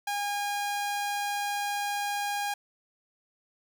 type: tone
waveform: sawtooth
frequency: 815 Hz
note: G#5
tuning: 33 cents flat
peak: -25 dBFS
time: 0.07-2.54 s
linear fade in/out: 5 ms
effects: none